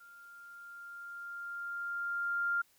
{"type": "tone with level ramp", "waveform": "sine", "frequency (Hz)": 1396.9, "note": "F6", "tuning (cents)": 0, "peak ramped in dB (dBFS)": [-53, -28], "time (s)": [0, 2.62], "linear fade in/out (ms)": 10, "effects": ["white hiss -68 dBFS RMS until 2.78 s"]}